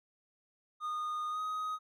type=tone with pitch glide; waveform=triangle; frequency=1228 to 1255.3 Hz; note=D#6 to D#6; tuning=-23 to +15 cents; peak=-32 dBFS; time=0.8-1.79 s; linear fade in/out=50 ms; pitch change=+38 cents; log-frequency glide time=1.3-1.4 s; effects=none